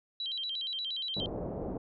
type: tone with vibrato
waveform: sine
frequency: 3520 Hz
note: A7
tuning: in tune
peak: -33 dBFS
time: 0.2-1.26 s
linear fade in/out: 2 ms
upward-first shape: square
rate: 8.5 Hz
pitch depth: 190 cents each way
type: low-pass noise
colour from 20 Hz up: white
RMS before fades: -37 dBFS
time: 1.16-1.78 s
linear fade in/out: 10 ms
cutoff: 600 Hz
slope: 24 dB/octave
effects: none